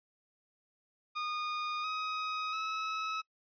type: tone with pitch steps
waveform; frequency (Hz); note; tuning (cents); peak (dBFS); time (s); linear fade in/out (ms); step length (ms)
sawtooth; 1226 / 1261 / 1291; D#6 / D#6 / E6; -26 / +23 / -37; -30; 1.15-3.22; 20; 690
effects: noise-tail reverb RT60 0.1 s tail -25 dB re dry + resampled to 11025 Hz